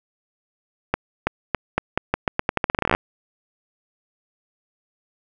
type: accelerating click train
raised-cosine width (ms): 0.5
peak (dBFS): -3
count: 22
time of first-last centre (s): 0.94-2.95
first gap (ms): 330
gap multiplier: 0.84
effects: none